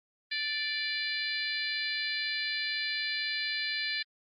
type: harmonic tone with a mistuned harmonic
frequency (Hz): 586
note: D5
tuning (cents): -4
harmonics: 3 / 4 / 5 / 6 / 7 / 8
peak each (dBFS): -35 / -36 / -42 / -40 / -35 / -40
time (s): 0.31-4.03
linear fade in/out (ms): 10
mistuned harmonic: 8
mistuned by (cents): +27
effects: MP3 32 kbps